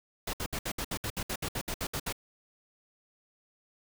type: noise bursts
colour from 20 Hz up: pink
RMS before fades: -34 dBFS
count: 15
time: 0.27-2.126 s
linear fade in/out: 5 ms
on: 64 ms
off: 64 ms
effects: none